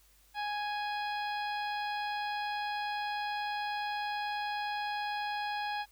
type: harmonic tone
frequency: 830.6 Hz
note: G#5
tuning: in tune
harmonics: 1 / 2 / 3 / 4 / 5 / 6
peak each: -34 / -40 / -44 / -46 / -48 / -50 dBFS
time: 0.34-5.86 s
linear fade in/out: 50 ms
effects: added 50 Hz sine -65 dBFS peak until 5.91 s + white hiss -65 dBFS RMS until 5.91 s